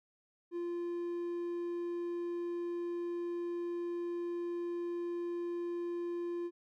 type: tone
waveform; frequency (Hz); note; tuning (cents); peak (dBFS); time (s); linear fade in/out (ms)
triangle; 346.4; F4; -14; -33; 0.51-6.51; 50
effects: none